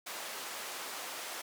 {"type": "band-pass noise", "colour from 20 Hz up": "pink", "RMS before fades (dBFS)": -42, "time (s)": [0.06, 1.42], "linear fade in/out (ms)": 10, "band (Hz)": [610, 16000], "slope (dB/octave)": 12, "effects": []}